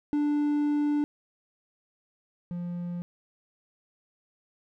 triangle tone pair in turn, 294 / 174.81 Hz, D4 / F3, +2 / +2 cents, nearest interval major sixth, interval 900 cents, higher first, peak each -21 / -29 dBFS, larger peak first, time 0.13-1.04 / 2.51-3.02 s, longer first, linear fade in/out 0 ms, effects none

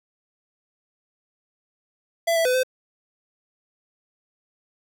square tone with pitch steps, 670 / 659 / 504 / 514 Hz, E5 / E5 / B4 / C5, +28 / -1 / +35 / -31 cents, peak -19 dBFS, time 2.27-2.634 s, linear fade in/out 10 ms, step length 91 ms, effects none

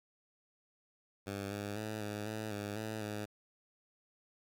10% pulse tone with pitch steps, 99.4 / 102.3 / 107.9 / 104.5 / 108.6 / 102.7 / 109.3 / 105.3 Hz, G2 / G#2 / A2 / G#2 / A2 / G#2 / A2 / G#2, +25 / -26 / -33 / +11 / -22 / -19 / -11 / +24 cents, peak -30 dBFS, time 1.26-3.26 s, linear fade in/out 20 ms, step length 250 ms, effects 11-bit

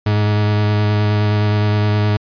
40% pulse tone with vibrato, 104.8 Hz, G#2, 16 cents sharp, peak -12 dBFS, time 0.06-2.17 s, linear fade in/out 5 ms, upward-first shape square, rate 9.6 Hz, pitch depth 11 cents each way, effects resampled to 11025 Hz

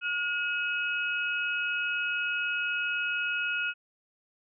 sine tone cluster, 1433 / 2553 / 2897 Hz, F6 / D#7 / F#7, +44 / +44 / -37 cents, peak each -30 / -31 / -39 dBFS, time 0.01-3.74 s, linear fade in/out 50 ms, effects none

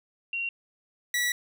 sine / sawtooth tone pair in turn, 2751 / 1945.3 Hz, F7 / B6, -27 / -27 cents, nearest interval tritone, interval 600 cents, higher first, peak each -28 / -21 dBFS, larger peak second, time 0.33-0.49 / 1.14-1.32 s, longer second, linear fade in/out 2 ms, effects none

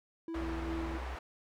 triangle tone with tremolo, 329.6 Hz, E4, in tune, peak -34 dBFS, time 0.28-0.98 s, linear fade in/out 2 ms, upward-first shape sine, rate 2.6 Hz, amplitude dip 30%
white band-pass noise, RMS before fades -45 dBFS, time 0.34-1.19 s, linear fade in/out 5 ms, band 320 to 1300 Hz, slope 12 dB/octave
sine tone with pitch glide, 61.74 to 63.18 Hz, B1 to B1, 0 to +40 cents, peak -38 dBFS, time 0.35-1.16 s, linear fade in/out 10 ms, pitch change +40 cents, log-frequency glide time 0.88-1 s
click train, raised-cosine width 3 ms, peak -36 dBFS, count 45, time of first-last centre 0.41-0.951 s, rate 81.4 Hz
effects none

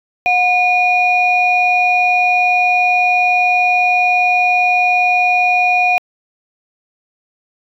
sine tone pair together, 723.8 / 2445 Hz, F#5 / D#7, -38 / -31 cents, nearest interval octave + major sixth, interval 2107 cents, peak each -12 dBFS, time 0.26-5.98 s, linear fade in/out 0 ms, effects tanh soft clip ceiling -4 dBFS

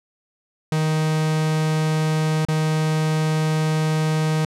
45% pulse tone with dropouts, 156.3 Hz, D#3, 8 cents sharp, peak -18 dBFS, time 0.72-4.45 s, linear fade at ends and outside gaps 2 ms, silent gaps 2.451-2.485 s, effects low-pass 10000 Hz 12 dB/octave

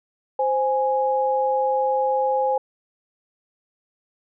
sine tone pair together, 522 / 830.6 Hz, C5 / G#5, -4 / 0 cents, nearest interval minor sixth, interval 804 cents, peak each -21 dBFS, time 0.39-2.58 s, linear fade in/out 5 ms, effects none

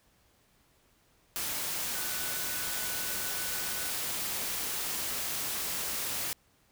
sine tone in noise, 1487 Hz, F#6, 8 cents sharp, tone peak -44 dBFS, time 1.95-3.9 s, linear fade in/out 0 ms, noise white, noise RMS -34 dBFS, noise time 1.36-6.33 s, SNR -13 dB, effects pink hiss -67 dBFS RMS until 6.71 s

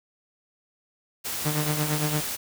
white noise, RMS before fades -31 dBFS, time 1.24-2.37 s, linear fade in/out 20 ms
sawtooth tone with tremolo, 150.8 Hz, D3, 46 cents sharp, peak -18 dBFS, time 1.45-2.21 s, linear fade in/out 10 ms, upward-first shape triangle, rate 8.8 Hz, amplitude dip 70%
effects none

